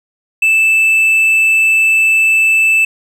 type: tone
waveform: triangle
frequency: 2637 Hz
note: E7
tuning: in tune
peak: -6 dBFS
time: 0.42-2.85 s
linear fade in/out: 5 ms
effects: none